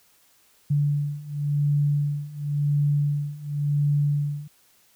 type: beating tone pair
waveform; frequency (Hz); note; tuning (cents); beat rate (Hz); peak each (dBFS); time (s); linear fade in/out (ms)
sine; 144.7 / 145.63; D3 / D3; -25 / -14; 0.93; -25 / -23; 0.7-4.48; 10
effects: white hiss -60 dBFS RMS until 4.95 s